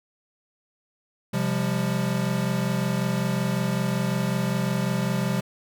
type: chord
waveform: square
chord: C suspended fourth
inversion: none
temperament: equal with one note detuned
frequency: 130.81 / 174.61 / 200 Hz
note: C3 / F3 / G3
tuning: 0 / 0 / +35 cents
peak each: -28 dBFS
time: 1.33-5.41 s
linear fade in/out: 10 ms
effects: none